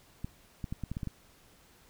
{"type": "clicks", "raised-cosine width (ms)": 5, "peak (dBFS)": -23, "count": 8, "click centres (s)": [0.245, 0.642, 0.725, 0.837, 0.916, 0.969, 1.032, 1.073], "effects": ["pink hiss -61 dBFS RMS until 1.89 s"]}